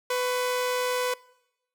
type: tone pair together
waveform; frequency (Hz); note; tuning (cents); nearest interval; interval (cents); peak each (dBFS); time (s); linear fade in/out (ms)
sawtooth; 499 / 1108.7; B4 / C#6; +18 / 0; octave + major second; 1382; -21 / -33; 0.1-1.14; 5
effects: noise-tail reverb RT60 0.9 s tail -23 dB re dry